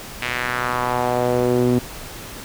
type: tone with band-pass filter sweep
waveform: sawtooth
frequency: 123.47 Hz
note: B2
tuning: in tune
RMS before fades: -20 dBFS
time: 0.22-1.79 s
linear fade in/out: 5 ms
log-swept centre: 2400 to 280 Hz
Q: 2.1
effects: pink hiss -35 dBFS RMS until 2.44 s